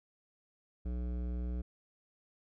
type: tone with hard clipping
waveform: sine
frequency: 60.7 Hz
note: B1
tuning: 29 cents flat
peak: -36 dBFS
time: 0.85-1.62 s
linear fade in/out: 10 ms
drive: 14 dB
effects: none